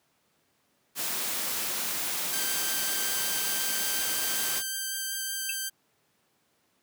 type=noise; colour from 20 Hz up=white; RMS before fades=-31 dBFS; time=0.95-4.63 s; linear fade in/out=50 ms
type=tone with vibrato; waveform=5% pulse; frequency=1568 Hz; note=G6; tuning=in tune; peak=-20 dBFS; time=2.32-5.7 s; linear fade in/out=20 ms; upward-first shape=sine; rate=5.4 Hz; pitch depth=11 cents each way
type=tone with exponential decay; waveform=triangle; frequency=2637 Hz; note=E7; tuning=in tune; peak=-25 dBFS; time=5.49-5.56 s; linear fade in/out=5 ms; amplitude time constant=15 ms
effects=pink hiss -70 dBFS RMS until 6.82 s + high-pass 150 Hz 12 dB/octave